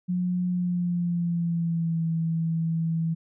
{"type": "tone with pitch glide", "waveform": "sine", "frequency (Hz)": [179.6, 163.75], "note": ["F3", "E3"], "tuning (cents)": [49, -11], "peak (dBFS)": -23, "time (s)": [0.08, 3.15], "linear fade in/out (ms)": 20, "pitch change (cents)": -160, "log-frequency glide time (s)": [0.49, 2.04], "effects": []}